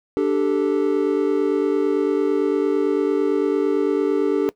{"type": "chord", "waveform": "triangle", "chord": "D suspended fourth", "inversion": "none", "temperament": "just", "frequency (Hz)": [293.7, 391.6, 440.5], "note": ["D4", "G4", "A4"], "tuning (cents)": [0, -2, 2], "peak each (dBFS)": -19, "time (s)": [0.17, 4.49], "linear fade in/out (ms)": 0, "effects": ["noise-tail reverb RT60 0.1 s tail -19 dB re dry"]}